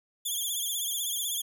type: tone with vibrato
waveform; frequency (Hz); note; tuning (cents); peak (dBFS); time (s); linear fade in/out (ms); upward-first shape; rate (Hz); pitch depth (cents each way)
10% pulse; 3346; G#7; +12; -22; 0.25-1.42; 10; triangle; 16; 110
effects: none